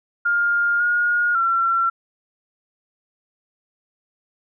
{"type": "tone with pitch steps", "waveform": "sine", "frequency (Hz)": [1409, 1432, 1358], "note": ["F6", "F6", "F6"], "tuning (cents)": [15, 43, -49], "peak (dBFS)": -16, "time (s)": [0.25, 1.9], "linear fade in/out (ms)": 10, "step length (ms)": 550, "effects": []}